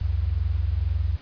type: tone pair together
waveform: sine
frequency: 65.41 / 87.48 Hz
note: C2 / F2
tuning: 0 / +3 cents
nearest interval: perfect fourth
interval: 503 cents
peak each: -24 dBFS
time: 0.01-1.17 s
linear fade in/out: 5 ms
effects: pink hiss -49 dBFS RMS until 1.21 s + resampled to 11025 Hz

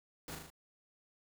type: noise with echo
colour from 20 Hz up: pink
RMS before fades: -45 dBFS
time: 0.28-0.35 s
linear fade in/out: 2 ms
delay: 38 ms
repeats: 4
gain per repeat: -3 dB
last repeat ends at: 0.502 s
effects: none

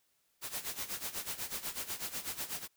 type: noise with tremolo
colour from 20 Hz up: white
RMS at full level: -37 dBFS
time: 0.41-2.68 s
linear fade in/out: 50 ms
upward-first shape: sine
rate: 8.1 Hz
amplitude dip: 80%
effects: white hiss -75 dBFS RMS until 2.76 s

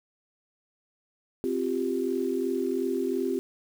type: chord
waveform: sine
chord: C suspended fourth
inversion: none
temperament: equal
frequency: 261.6 / 349.2 / 392 Hz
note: C4 / F4 / G4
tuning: 0 / 0 / 0 cents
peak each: -30 / -30 / -29 dBFS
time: 1.44-3.39 s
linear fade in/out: 0 ms
effects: 8-bit

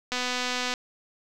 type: click train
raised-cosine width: 0.2 ms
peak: -12 dBFS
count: 155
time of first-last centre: 0.12-0.738 s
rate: 249 Hz
effects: none

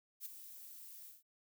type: noise with ADSR envelope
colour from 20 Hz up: violet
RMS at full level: -43 dBFS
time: 0.2-1.23 s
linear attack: 57 ms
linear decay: 10 ms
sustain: -10 dB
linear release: 170 ms
effects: none

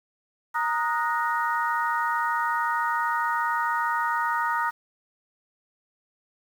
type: harmonic tone with a mistuned harmonic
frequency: 311.1 Hz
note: D#4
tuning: in tune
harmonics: 3 / 4 / 5 / 6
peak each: -26 / -28 / -30 / -32 dBFS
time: 0.54-4.71 s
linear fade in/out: 20 ms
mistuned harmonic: 5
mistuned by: -110 cents
effects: 8-bit

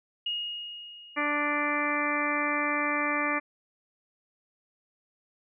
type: tone with exponential decay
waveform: sine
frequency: 2868 Hz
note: F7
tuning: 45 cents sharp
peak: -27 dBFS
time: 0.26-1.97 s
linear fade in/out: 5 ms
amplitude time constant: 370 ms
type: harmonic tone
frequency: 293.7 Hz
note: D4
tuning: in tune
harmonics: 1 / 2 / 3 / 4 / 5 / 6 / 7 / 8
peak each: -33 / -35 / -37 / -31 / -40 / -33 / -33 / -33 dBFS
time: 1.16-3.4 s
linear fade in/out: 20 ms
effects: none

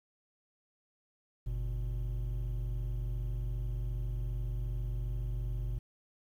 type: tone pair together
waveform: triangle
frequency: 47.29 / 119.3 Hz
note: F#1 / A#2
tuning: +39 / +41 cents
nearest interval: octave + major third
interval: 1602 cents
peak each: -31 / -35 dBFS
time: 1.46-5.79 s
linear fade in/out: 10 ms
effects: tanh soft clip ceiling -25 dBFS + 11-bit

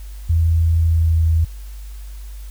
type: tone with pitch glide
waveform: sine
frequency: 82.41 to 81.18 Hz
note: E2 to E2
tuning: 0 to -26 cents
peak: -12 dBFS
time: 0.29-1.45 s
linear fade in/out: 10 ms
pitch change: -26 cents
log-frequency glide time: 0.77-1.3 s
effects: added 50 Hz sine -30 dBFS peak until 2.5 s + white hiss -48 dBFS RMS until 2.5 s

